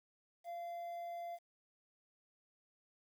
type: tone with quantisation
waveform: triangle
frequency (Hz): 689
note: F5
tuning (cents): -24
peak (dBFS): -40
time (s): 0.44-1.39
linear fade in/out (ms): 50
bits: 11
effects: none